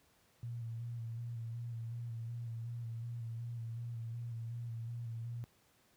sine tone with vibrato, 116.54 Hz, A#2, in tune, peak -39 dBFS, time 0.43-5.44 s, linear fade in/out 0 ms, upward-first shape square, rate 2.7 Hz, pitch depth 28 cents each way, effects pink hiss -70 dBFS RMS until 5.96 s + high-pass 60 Hz 12 dB/octave

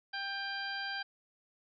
harmonic tone with a mistuned harmonic, 790 Hz, G5, 13 cents sharp, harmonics 1 / 2 / 3 / 4 / 5 / 6, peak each -43 / -38 / -49 / -45 / -49 / -44 dBFS, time 0.13-1.03 s, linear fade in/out 10 ms, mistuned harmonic 3, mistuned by +21 cents, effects none

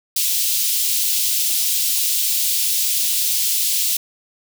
white high-pass noise, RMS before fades -19 dBFS, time 0.16-3.97 s, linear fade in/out 5 ms, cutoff 3000 Hz, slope 24 dB/octave, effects none

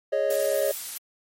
triangle chord, Ab suspended fourth, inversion none, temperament equal, 415.3 / 554.4 / 622.3 Hz, Ab4 / Db5 / Eb5, 0 / 0 / 0 cents, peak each -28 / -22 / -24 dBFS, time 0.12-0.72 s, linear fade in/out 10 ms
blue noise, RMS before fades -33 dBFS, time 0.3-0.98 s, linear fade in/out 5 ms
effects MP3 64 kbps

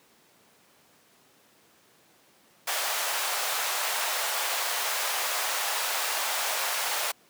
pink high-pass noise, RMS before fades -29 dBFS, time 2.67-7.12 s, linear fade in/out 10 ms, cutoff 640 Hz, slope 24 dB/octave, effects pink hiss -60 dBFS RMS until 7.29 s + high-pass 200 Hz 12 dB/octave

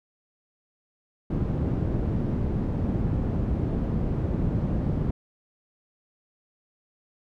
white low-pass noise, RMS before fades -26 dBFS, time 1.3-5.11 s, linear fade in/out 5 ms, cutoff 190 Hz, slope 12 dB/octave, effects none

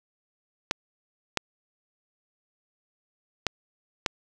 clicks, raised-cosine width 0.2 ms, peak -6 dBFS, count 4, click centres 0.711 / 1.373 / 3.467 / 4.062 s, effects none

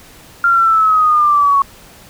sine linear sweep, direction down, 1394 to 1104 Hz, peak -8 dBFS, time 0.44-1.62 s, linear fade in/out 2 ms, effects pink hiss -41 dBFS RMS until 2.09 s

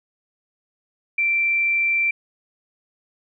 sine tone with frequency modulation, 2349 Hz, D7, in tune, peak -17 dBFS, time 1.18-2.11 s, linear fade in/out 5 ms, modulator 34.4 Hz, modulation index 0.21, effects none

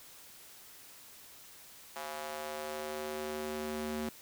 square tone with high-pass filter sweep, 76 Hz, D#2, 40 cents flat, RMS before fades -39 dBFS, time 1.96-4.09 s, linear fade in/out 0 ms, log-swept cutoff 750 to 240 Hz, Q 1.7, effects white hiss -54 dBFS RMS until 4.21 s

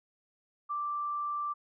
sine tone, 1174.7 Hz, D6, in tune, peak -31 dBFS, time 0.69-1.54 s, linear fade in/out 20 ms, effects none

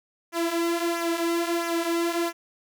sawtooth tone with flanger, 338.2 Hz, E4, 44 cents sharp, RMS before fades -26 dBFS, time 0.32-2.33 s, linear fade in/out 50 ms, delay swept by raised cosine 0.23 to 4.73 ms, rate 1.5 Hz, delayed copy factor -0.65, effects none

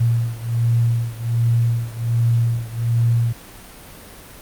sine beating tone pair, 116.54 / 117.84 Hz, A#2 / A#2, 0 / +19 cents, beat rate 1.3 Hz, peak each -18 / -20 dBFS, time 0-3.33 s, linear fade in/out 10 ms, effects pink hiss -40 dBFS RMS until 4.41 s + Opus 32 kbps

